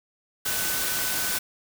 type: tone in noise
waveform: sine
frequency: 1505 Hz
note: F#6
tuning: 29 cents sharp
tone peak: -35 dBFS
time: 0.45-1.39 s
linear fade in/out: 10 ms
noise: white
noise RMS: -27 dBFS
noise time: 0.45-1.39 s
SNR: -11 dB
effects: none